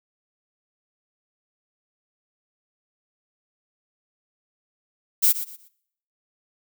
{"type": "noise with echo", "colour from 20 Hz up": "violet", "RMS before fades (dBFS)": -17, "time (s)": [5.22, 5.33], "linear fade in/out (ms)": 20, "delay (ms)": 120, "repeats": 3, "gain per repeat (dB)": -12, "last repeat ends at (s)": 5.69, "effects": ["noise-tail reverb RT60 0.7 s tail -22 dB re dry"]}